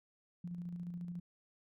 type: tone with tremolo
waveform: sine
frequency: 174.61 Hz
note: F3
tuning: in tune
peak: -39 dBFS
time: 0.44-1.2 s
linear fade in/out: 5 ms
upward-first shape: square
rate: 14 Hz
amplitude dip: 35%
effects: none